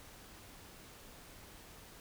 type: silence
effects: pink hiss -55 dBFS RMS until 2 s